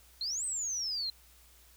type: exponential two-way sweep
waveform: sine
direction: up then down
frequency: 4075 to 8340 to 4075 Hz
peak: -32 dBFS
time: 0.21-1.1 s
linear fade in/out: 2 ms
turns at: 0.45 s
effects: added 60 Hz sine -61 dBFS peak until 1.76 s + white hiss -61 dBFS RMS until 1.76 s